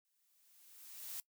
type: noise with exponential growth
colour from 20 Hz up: blue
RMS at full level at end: -43 dBFS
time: 0.05-1.2 s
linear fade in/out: 1 ms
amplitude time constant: 250 ms
effects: noise-tail reverb RT60 0.1 s tail -20 dB re dry